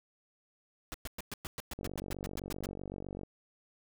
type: noise bursts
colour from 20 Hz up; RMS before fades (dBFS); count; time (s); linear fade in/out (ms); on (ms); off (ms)
pink; -40; 14; 0.92-2.658; 0; 22; 110
type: click train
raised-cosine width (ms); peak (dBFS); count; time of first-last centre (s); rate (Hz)
2; -28; 70; 1.79-3.234; 47.8
effects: none